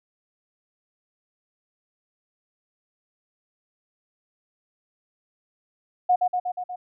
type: tone with echo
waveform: sine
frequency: 725 Hz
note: F#5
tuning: 35 cents flat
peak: -15 dBFS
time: 6.09-6.16 s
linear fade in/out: 10 ms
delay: 120 ms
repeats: 5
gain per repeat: -3 dB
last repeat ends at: 6.76 s
effects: none